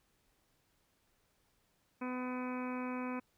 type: harmonic tone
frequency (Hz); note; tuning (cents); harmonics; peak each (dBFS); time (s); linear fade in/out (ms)
251.7; B3; +33; 1 / 2 / 3 / 4 / 5 / 6 / 7 / 8 / 9 / 10; -38 / -45 / -51 / -45 / -50 / -52 / -58 / -60 / -52 / -52; 2.01-3.2; 10
effects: pink hiss -75 dBFS RMS until 3.37 s